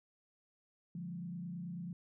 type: tone with frequency modulation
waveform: sine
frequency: 174.61 Hz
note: F3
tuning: in tune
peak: -40 dBFS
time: 0.95-1.93 s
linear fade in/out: 2 ms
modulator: 29.2 Hz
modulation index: 0.8
effects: none